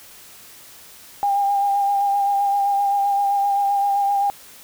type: tone with vibrato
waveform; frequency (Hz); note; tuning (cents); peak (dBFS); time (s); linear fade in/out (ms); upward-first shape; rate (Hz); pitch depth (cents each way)
sine; 802; G5; +39; -16; 1.23-4.3; 0; sine; 7.7; 22
effects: white hiss -44 dBFS RMS until 4.63 s